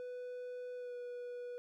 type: tone with pitch glide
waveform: triangle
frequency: 495.9 to 488.5 Hz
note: B4 to B4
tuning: +7 to -19 cents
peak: -40 dBFS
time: 0-1.58 s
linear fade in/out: 0 ms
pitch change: -26 cents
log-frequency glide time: 0.76-0.95 s
effects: none